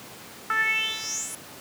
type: tone with band-pass filter sweep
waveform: 10% pulse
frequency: 440 Hz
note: A4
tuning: in tune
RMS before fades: -27 dBFS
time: 0.5-1.35 s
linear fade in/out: 2 ms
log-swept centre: 1400 to 10000 Hz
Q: 7.6
effects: pink hiss -43 dBFS RMS until 1.6 s + high-pass 150 Hz 12 dB/octave